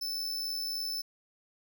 45% pulse tone with amplitude modulation, 5274 Hz, E8, in tune, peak -31 dBFS, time 0.01-1.02 s, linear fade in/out 10 ms, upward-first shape sine, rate 83.5 Hz, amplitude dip 40%, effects none

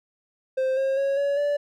triangle tone with pitch steps, 523.3 / 536.8 / 550.6 / 564.8 / 579.3 Hz, C5 / C5 / C#5 / C#5 / D5, 0 / +44 / -12 / +32 / -24 cents, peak -19 dBFS, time 0.57-1.57 s, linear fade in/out 10 ms, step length 200 ms, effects none

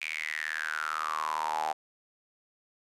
sawtooth tone with high-pass filter sweep, 77.78 Hz, D#2, in tune, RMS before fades -33 dBFS, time 0.01-1.73 s, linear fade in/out 10 ms, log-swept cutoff 2400 to 770 Hz, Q 9.9, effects low-pass 11000 Hz 12 dB/octave

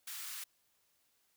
white high-pass noise, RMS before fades -44 dBFS, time 0.07-0.44 s, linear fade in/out 5 ms, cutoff 1100 Hz, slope 24 dB/octave, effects white hiss -75 dBFS RMS until 1.36 s

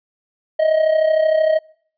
triangle tone with amplitude modulation, 630 Hz, D#5, 21 cents sharp, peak -8 dBFS, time 0.59-1.59 s, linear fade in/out 10 ms, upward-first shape sine, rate 33.1 Hz, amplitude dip 65%, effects noise-tail reverb RT60 0.6 s tail -26 dB re dry + resampled to 11025 Hz

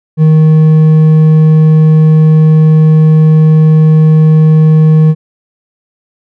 triangle tone with hard clipping, 156.5 Hz, D#3, 10 cents sharp, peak -3 dBFS, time 0.17-5.15 s, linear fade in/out 50 ms, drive 7 dB, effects none

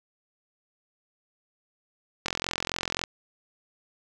click train, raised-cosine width 0.2 ms, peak -10 dBFS, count 35, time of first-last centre 2.26-3.038 s, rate 43.7 Hz, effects none

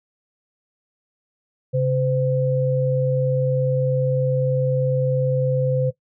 sine tone pair together, 135.14 / 512 Hz, C#3 / C5, -44 / -38 cents, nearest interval octave + major seventh, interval 2306 cents, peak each -19 / -21 dBFS, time 1.73-5.91 s, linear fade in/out 20 ms, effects noise-tail reverb RT60 0.1 s tail -17 dB re dry

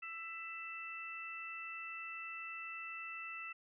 harmonic tone, 664 Hz, E5, 12 cents sharp, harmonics 2 / 3 / 4, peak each -49 / -51 / -45 dBFS, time 0.02-3.53 s, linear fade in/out 10 ms, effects none

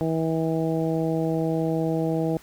harmonic tone, 161.6 Hz, E3, 34 cents flat, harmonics 1 / 2 / 3 / 4 / 5, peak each -26 / -26 / -28 / -31 / -36 dBFS, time 0.01-2.37 s, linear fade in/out 0 ms, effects pink hiss -51 dBFS RMS until 2.42 s

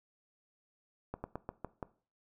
slowing click train, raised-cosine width 1 ms, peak -24 dBFS, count 6, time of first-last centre 1.14-1.828 s, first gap 100 ms, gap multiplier 1.16, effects noise-tail reverb RT60 0.4 s tail -18 dB re dry

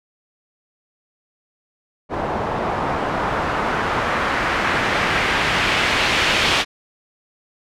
white noise with low-pass filter sweep, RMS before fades -20 dBFS, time 2.09-6.65 s, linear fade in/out 50 ms, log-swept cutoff 780 to 3200 Hz, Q 1.2, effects none

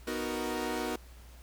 sawtooth chord, B major seventh, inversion none, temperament equal, 246.9 / 311.1 / 370 / 466.2 Hz, B3 / D#4 / F#4 / A#4, 0 / 0 / 0 / 0 cents, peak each -34 dBFS, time 0.07-0.96 s, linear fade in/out 5 ms, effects added 60 Hz sine -49 dBFS peak until 1.42 s + pink hiss -58 dBFS RMS until 1.42 s

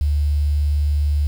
sine tone, 73.42 Hz, D2, in tune, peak -15 dBFS, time 0.01-1.27 s, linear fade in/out 0 ms, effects 7-bit

